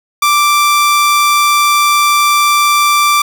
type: tone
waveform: sawtooth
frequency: 1174.7 Hz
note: D6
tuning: in tune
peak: -4 dBFS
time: 0.22-3.22 s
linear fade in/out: 5 ms
effects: none